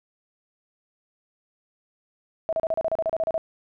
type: tone bursts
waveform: sine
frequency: 649 Hz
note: E5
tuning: 27 cents flat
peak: -21 dBFS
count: 13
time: 2.49-3.379 s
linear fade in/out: 0 ms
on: 37 ms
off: 34 ms
effects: none